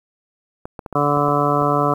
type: clicks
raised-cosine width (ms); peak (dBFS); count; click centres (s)
1; -16; 7; 0.655 / 0.792 / 0.862 / 0.927 / 1.172 / 1.286 / 1.622
type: harmonic tone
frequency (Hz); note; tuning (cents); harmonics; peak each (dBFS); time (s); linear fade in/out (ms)
145.1; D3; -21; 1 / 2 / 3 / 4 / 5 / 7 / 8 / 9; -23 / -23 / -23 / -23 / -23 / -23 / -23 / -23; 0.95-1.94; 5
effects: 8-bit